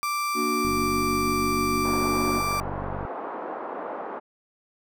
35% pulse tone, 1174.7 Hz, D6, in tune, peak -23 dBFS, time 0.03-2.6 s, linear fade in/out 0 ms
triangle chord, Bb augmented, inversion none, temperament equal, 233.1 / 293.7 / 370 Hz, Bb3 / D4 / F#4, 0 / 0 / 0 cents, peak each -28 / -28 / -27 dBFS, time 0.34-2.42 s, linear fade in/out 50 ms
click train, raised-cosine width 5 ms, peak -23 dBFS, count 116, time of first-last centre 0.65-3.051 s, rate 47.9 Hz
white band-pass noise, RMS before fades -34 dBFS, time 1.84-4.2 s, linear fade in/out 20 ms, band 270 to 1100 Hz, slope 24 dB/octave
effects none

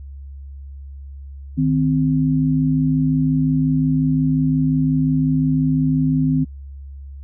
sine tone pair together, 154.5 / 260.2 Hz, D#3 / C4, -12 / -9 cents, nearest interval major sixth, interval 903 cents, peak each -17 dBFS, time 1.57-6.45 s, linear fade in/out 20 ms, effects noise-tail reverb RT60 0.1 s tail -26 dB re dry + added 69 Hz sine -32 dBFS peak until 7.23 s

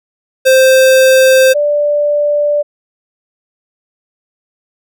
square / sine tone pair in turn, 523.3 / 587.4 Hz, C5 / D5, 0 / 0 cents, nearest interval major second, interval 200 cents, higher second, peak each -5 / -9 dBFS, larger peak first, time 0.45-1.54 / 1.54-2.63 s, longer neither, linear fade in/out 20 ms, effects none

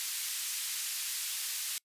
white band-pass noise, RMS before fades -36 dBFS, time 0-1.78 s, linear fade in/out 0 ms, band 2300 to 13000 Hz, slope 12 dB/octave, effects noise-tail reverb RT60 0.1 s tail -26 dB re dry + resampled to 32000 Hz

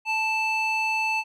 square tone with band-pass filter, 880 Hz, A5, in tune, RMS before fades -25 dBFS, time 0.05-1.24 s, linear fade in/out 50 ms, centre 2100 Hz, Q 8.6, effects none

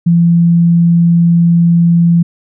sine tone, 170 Hz, F3, 46 cents flat, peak -5 dBFS, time 0.06-2.23 s, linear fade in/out 10 ms, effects none

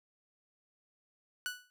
sawtooth tone with exponential decay, 1480 Hz, F#6, in tune, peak -28 dBFS, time 1.46-1.7 s, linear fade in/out 0 ms, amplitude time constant 51 ms, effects none

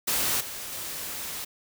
white noise with level steps, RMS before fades -26 / -37 / -35 dBFS, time 0.07-1.45 s, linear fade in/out 10 ms, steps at 0.4 / 0.72 s, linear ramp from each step 10 ms, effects none

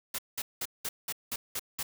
white noise bursts, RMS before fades -34 dBFS, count 8, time 0.14-1.83 s, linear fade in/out 5 ms, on 45 ms, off 190 ms, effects none

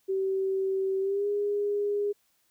sine tone with pitch glide, 384.3 to 409.5 Hz, G4 to G#4, -34 to -24 cents, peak -25 dBFS, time 0.08-2.13 s, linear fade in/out 20 ms, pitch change +110 cents, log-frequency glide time 1-1.27 s, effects white hiss -70 dBFS RMS until 2.5 s

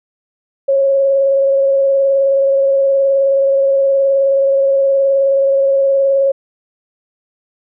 sine tone with vibrato, 547 Hz, C#5, 23 cents flat, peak -9 dBFS, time 0.68-6.32 s, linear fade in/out 10 ms, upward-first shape square, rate 19 Hz, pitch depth 15 cents each way, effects none

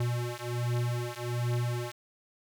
square beating tone pair, 120 / 121.3 Hz, B2 / B2, -49 / -31 cents, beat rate 1.3 Hz, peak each -33 / -33 dBFS, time 0-1.92 s, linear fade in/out 5 ms, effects none

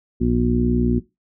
harmonic tone with a mistuned harmonic, 60.2 Hz, B1, 44 cents flat, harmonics 1 / 2 / 3 / 4 / 5 / 6, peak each -23 / -25 / -24 / -19 / -31 / -24 dBFS, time 0.2-1 s, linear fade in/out 20 ms, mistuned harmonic 1, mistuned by +26 cents, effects noise-tail reverb RT60 0.2 s tail -18 dB re dry

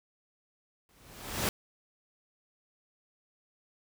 pink noise with exponential growth, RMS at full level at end -27 dBFS, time 0.89-1.49 s, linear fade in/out 1 ms, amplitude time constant 130 ms, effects none

